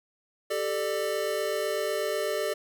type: chord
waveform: square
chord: G suspended second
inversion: none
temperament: equal with one note detuned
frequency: 392 / 440 / 595.5 Hz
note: G4 / A4 / D5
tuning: 0 / 0 / +24 cents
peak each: -34 / -32 / -31 dBFS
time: 0.5-2.54 s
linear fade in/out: 10 ms
effects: 10-bit